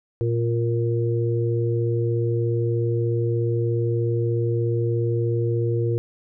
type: harmonic tone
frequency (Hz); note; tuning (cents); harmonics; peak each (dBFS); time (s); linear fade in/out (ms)
116.8; A#2; +4; 1 / 3 / 4; -21 / -26 / -27; 0.21-5.98; 0
effects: none